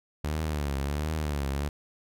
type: tone with vibrato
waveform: sawtooth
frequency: 73.42 Hz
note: D2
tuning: in tune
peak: -24 dBFS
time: 0.24-1.69 s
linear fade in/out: 5 ms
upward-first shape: triangle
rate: 1.4 Hz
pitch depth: 140 cents each way
effects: none